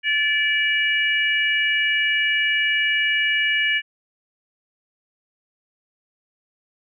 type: harmonic tone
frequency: 580 Hz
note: D5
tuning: 22 cents flat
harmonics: 3 / 4 / 5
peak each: -21 / -22 / -23 dBFS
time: 0.03-3.82 s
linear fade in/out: 50 ms
effects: none